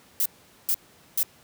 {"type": "noise bursts", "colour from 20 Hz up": "violet", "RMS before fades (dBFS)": -23, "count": 3, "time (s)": [0.2, 1.231], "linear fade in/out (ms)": 2, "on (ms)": 57, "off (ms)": 430, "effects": ["pink hiss -55 dBFS RMS until 1.43 s", "high-pass 100 Hz 12 dB/octave"]}